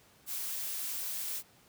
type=noise; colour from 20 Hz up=blue; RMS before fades=-37 dBFS; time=0.26-1.43 s; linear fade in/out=50 ms; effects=pink hiss -62 dBFS RMS until 1.68 s + high-pass 80 Hz 12 dB/octave